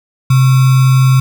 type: tone with sample-and-hold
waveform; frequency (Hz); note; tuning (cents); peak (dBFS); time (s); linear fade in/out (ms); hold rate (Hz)
sine; 130.81; C3; 0; -5; 0.3-1.2; 5; 1225
effects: none